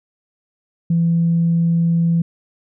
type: tone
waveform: sine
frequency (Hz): 167.8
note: E3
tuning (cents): +31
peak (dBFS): -12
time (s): 0.9-2.22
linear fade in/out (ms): 5
effects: tanh soft clip ceiling -8 dBFS